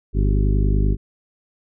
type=harmonic tone with a mistuned harmonic; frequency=50.3 Hz; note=G1; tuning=45 cents sharp; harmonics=1 / 2 / 3 / 4 / 5 / 6 / 7 / 8; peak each=-16 / -22 / -26 / -28 / -30 / -32 / -33 / -34 dBFS; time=0.13-0.97 s; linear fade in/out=50 ms; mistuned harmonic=7; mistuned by=+85 cents; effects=none